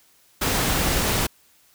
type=noise; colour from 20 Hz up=pink; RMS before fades=-22 dBFS; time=0.41-1.27 s; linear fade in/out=10 ms; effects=white hiss -58 dBFS RMS until 1.74 s